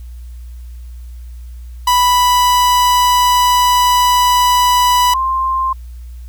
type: tone pair in turn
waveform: 45% pulse / sine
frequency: 987.8 / 1052.2 Hz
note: B5 / C6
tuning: 0 / +9 cents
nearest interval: minor second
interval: 109 cents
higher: second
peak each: -9 / -13 dBFS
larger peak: first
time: 1.87-5.14 / 5.14-5.73 s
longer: first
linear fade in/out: 5 ms
effects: added 60 Hz sine -28 dBFS peak until 6.28 s + white hiss -53 dBFS RMS until 6.28 s